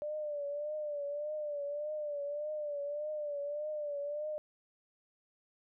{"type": "tone with vibrato", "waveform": "sine", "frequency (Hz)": 590, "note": "D5", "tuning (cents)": 8, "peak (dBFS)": -35, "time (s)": [0.02, 4.38], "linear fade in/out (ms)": 0, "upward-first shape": "triangle", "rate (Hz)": 1.7, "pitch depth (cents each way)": 71, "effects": []}